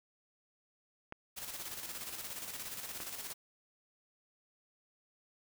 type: clicks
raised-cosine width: 0.5 ms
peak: -28 dBFS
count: 2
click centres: 1.124 / 3.003 s
type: noise with tremolo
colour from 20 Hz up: white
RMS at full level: -42 dBFS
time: 1.36-3.34 s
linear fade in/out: 20 ms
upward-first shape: square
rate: 17 Hz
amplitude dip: 45%
effects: none